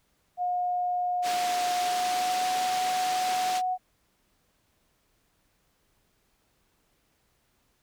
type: tone with pitch glide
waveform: sine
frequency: 718 to 736.9 Hz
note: F5 to F#5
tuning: +48 to -7 cents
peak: -25 dBFS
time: 0.37-3.78 s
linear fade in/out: 50 ms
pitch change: +45 cents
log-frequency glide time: 1.74-2.49 s
type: band-pass noise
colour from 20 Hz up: white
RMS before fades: -35 dBFS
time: 1.22-3.62 s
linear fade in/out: 50 ms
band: 210 to 5500 Hz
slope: 12 dB/octave
effects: pink hiss -70 dBFS RMS until 7.82 s